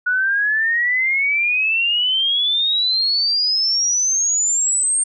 sine exponential sweep, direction up, 1458 to 8730 Hz, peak -15 dBFS, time 0.06-5.04 s, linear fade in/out 10 ms, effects none

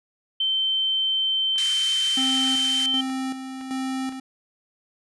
sine tone, 3100 Hz, G7, 20 cents flat, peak -20 dBFS, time 0.4-3.01 s, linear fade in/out 5 ms
click train, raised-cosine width 0.3 ms, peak -28 dBFS, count 6, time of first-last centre 1.56-4.124 s, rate 1.95 Hz
white band-pass noise, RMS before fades -33 dBFS, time 1.58-2.86 s, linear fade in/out 0 ms, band 1500 to 9100 Hz, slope 24 dB/octave
square tone with tremolo, 262.8 Hz, C4, 8 cents sharp, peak -26 dBFS, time 2.17-4.2 s, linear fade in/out 5 ms, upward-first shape square, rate 1.3 Hz, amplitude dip 55%
effects resampled to 24000 Hz

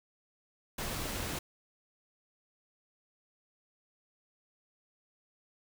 pink noise, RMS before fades -37 dBFS, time 0.78-1.39 s, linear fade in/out 5 ms, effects none

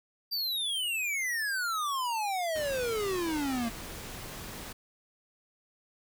square exponential sweep, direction down, 4745 to 224.5 Hz, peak -30 dBFS, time 0.31-3.7 s, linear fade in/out 20 ms
pink noise, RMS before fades -42 dBFS, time 2.55-4.73 s, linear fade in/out 10 ms
effects none

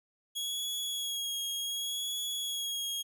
sawtooth tone with vibrato, 3322 Hz, G#7, in tune, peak -30 dBFS, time 0.35-3.03 s, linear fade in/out 20 ms, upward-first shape sine, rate 0.67 Hz, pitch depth 27 cents each way, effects none

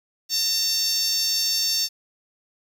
10% pulse tone with high-pass filter, 906 Hz, A#5, 50 cents flat, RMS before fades -23 dBFS, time 0.29-1.89 s, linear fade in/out 50 ms, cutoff 5300 Hz, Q 3.1, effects 9-bit

